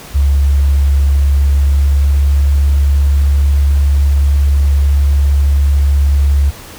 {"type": "tone with pitch glide", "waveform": "sine", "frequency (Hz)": [69.9, 70.55], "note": ["C#2", "C#2"], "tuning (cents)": [15, 31], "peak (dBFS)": -7, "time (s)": [0.14, 6.51], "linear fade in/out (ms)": 20, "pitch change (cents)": 16, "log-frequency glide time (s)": [1.42, 2.32], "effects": ["pink hiss -33 dBFS RMS until 6.78 s"]}